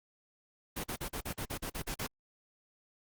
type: noise bursts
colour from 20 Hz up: pink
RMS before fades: -37 dBFS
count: 11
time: 0.76-2.07 s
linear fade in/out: 10 ms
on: 80 ms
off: 43 ms
effects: Opus 24 kbps